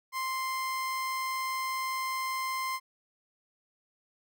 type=tone; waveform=30% pulse; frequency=1046.5 Hz; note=C6; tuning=in tune; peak=-28 dBFS; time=0.12-2.8 s; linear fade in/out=50 ms; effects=none